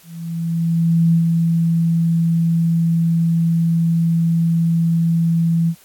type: tone with ADSR envelope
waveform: sine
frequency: 166.4 Hz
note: E3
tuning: 17 cents sharp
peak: -10 dBFS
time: 0.03-5.75 s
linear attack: 1100 ms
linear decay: 100 ms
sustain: -3 dB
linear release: 65 ms
effects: white hiss -49 dBFS RMS until 5.84 s + AAC 64 kbps